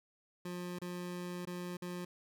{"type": "tone with dropouts", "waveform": "25% pulse", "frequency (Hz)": 177.7, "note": "F3", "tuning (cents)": 30, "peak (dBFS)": -36, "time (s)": [0.45, 2.05], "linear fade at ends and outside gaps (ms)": 5, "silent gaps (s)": [[0.788, 0.816], [1.453, 1.471], [1.77, 1.82]], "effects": []}